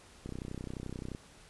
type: click train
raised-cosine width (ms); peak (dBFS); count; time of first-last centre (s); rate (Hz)
3; -27; 29; 0.26-1.149; 31.5
effects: pink hiss -57 dBFS RMS until 1.49 s + resampled to 24000 Hz